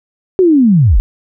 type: linear sweep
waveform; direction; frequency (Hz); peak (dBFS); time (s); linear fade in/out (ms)
sine; down; 385.5 to 31.66; -5; 0.39-1; 0
effects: none